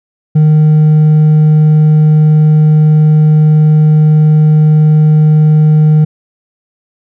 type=tone with hard clipping; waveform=sine; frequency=153.6 Hz; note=D#3; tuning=22 cents flat; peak=-4 dBFS; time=0.35-6.05 s; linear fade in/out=10 ms; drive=2 dB; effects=none